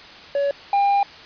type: tone pair in turn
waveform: triangle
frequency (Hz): 564 / 801.6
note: C#5 / G5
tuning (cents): +30 / +38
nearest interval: tritone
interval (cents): 608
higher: second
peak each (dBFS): -16 / -13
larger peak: second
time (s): 0.35-0.51 / 0.73-1.03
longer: second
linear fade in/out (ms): 2
effects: white hiss -41 dBFS RMS until 1.25 s + resampled to 11025 Hz